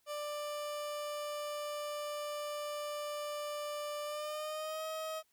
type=tone with pitch glide; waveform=30% pulse; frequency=591 to 633.4 Hz; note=D5 to D#5; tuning=+11 to +31 cents; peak=-35 dBFS; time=0.06-5.23 s; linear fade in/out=50 ms; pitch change=+120 cents; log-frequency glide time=4.04-4.84 s; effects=white hiss -75 dBFS RMS until 5.32 s